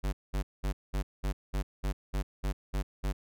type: tone bursts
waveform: square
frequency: 49 Hz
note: G1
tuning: in tune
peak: -29 dBFS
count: 11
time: 0.03-3.13 s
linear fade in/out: 20 ms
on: 100 ms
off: 200 ms
effects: none